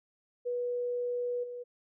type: tone with level steps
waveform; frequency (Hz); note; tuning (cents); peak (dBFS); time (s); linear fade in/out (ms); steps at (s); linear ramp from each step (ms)
sine; 488; B4; -21; -30 / -38; 0.45-1.64; 20; 1.43; 10
effects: none